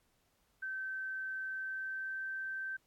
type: tone with pitch glide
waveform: sine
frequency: 1544 to 1554.7 Hz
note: G6 to G6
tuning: -27 to -15 cents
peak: -37 dBFS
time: 0.62-2.77 s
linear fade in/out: 10 ms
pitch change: +12 cents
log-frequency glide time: 1.46-2.3 s
effects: pink hiss -75 dBFS RMS until 2.86 s + AAC 64 kbps